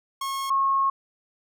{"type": "tone pair in turn", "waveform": ["45% pulse", "sine"], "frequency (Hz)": [1088, 1088], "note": ["C#6", "C#6"], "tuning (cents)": [-33, -33], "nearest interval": "unison", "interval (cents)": 0, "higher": "neither", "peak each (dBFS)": [-27, -19], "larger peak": "second", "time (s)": [[0.21, 0.5], [0.5, 0.9]], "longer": "second", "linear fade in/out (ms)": 5, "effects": []}